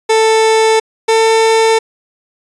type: tone pair in turn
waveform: 30% pulse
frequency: 442.5 / 447.4 Hz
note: A4 / A4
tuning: +10 / +29 cents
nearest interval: unison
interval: 19 cents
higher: second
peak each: -5 dBFS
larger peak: neither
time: 0.09-0.8 / 1.08-1.79 s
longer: neither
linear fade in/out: 10 ms
effects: resampled to 22050 Hz